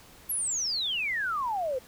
sine exponential sweep, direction down, 11830 to 491.2 Hz, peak -27 dBFS, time 0.29-1.79 s, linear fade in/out 10 ms, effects pink hiss -53 dBFS RMS until 1.87 s

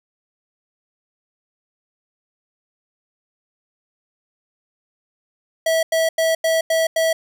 square tone bursts, 650 Hz, E5, 24 cents flat, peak -16 dBFS, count 6, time 5.66-7.13 s, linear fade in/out 5 ms, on 170 ms, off 90 ms, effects none

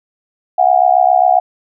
sine tone with amplitude modulation, 732 Hz, F#5, 19 cents flat, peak -3 dBFS, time 0.58-1.4 s, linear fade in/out 10 ms, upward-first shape sine, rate 67.4 Hz, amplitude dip 100%, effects none

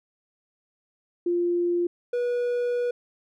sine / triangle tone pair in turn, 348.6 / 485.8 Hz, F4 / B4, -3 / -29 cents, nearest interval tritone, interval 574 cents, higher second, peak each -21 dBFS, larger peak neither, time 1.26-1.87 / 2.13-2.91 s, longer second, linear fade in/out 5 ms, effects none

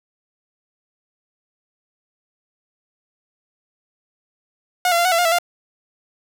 sawtooth tone with pitch steps, 723 / 682 / 692 / 738 / 672 / 708 / 662 / 698 Hz, F#5 / F5 / F5 / F#5 / E5 / F5 / E5 / F5, -40 / -41 / -16 / -5 / +33 / +23 / +7 / -1 cents, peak -11 dBFS, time 4.85-5.386 s, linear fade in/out 2 ms, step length 67 ms, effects none

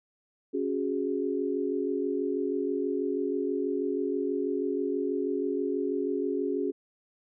sine chord, C# suspended fourth, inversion none, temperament just, 277.2 / 369.6 / 415.8 Hz, C#4 / F#4 / G#4, 0 / -2 / +2 cents, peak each -31 dBFS, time 0.53-6.72 s, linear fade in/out 20 ms, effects none

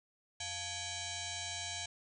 sine tone with frequency modulation, 1667 Hz, G#6, 6 cents sharp, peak -38 dBFS, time 0.4-1.86 s, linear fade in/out 5 ms, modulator 789 Hz, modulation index 7.6, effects none

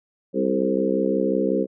harmonic tone with a mistuned harmonic, 65.6 Hz, C2, 5 cents sharp, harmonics 3 / 4 / 5 / 6 / 7 / 8, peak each -26 / -26 / -26 / -26 / -26 / -26 dBFS, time 0.33-1.67 s, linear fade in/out 50 ms, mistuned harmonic 7, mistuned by -26 cents, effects none

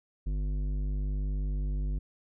triangle tone with tanh clipping, 49.7 Hz, G1, 25 cents sharp, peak -30 dBFS, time 0.26-1.99 s, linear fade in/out 10 ms, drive 16 dB, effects none

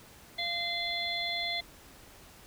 harmonic tone, 690 Hz, F5, 21 cents flat, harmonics 1 / 3 / 5 / 6, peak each -39 / -35 / -35 / -37 dBFS, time 0.38-1.61 s, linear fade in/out 10 ms, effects pink hiss -54 dBFS RMS until 2.46 s

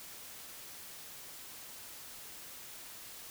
silence, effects white hiss -49 dBFS RMS until 3.3 s

